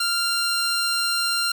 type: tone pair together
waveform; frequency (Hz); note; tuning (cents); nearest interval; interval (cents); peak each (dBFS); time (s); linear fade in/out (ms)
35% pulse; 1389 / 4152; F6 / C8; -10 / -14; octave + perfect fifth; 1896; -22 / -22; 0-1.52; 5
effects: none